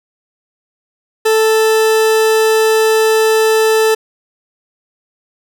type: tone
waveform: 40% pulse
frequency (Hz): 440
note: A4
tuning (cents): 0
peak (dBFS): -8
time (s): 1.25-3.95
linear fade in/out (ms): 10
effects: none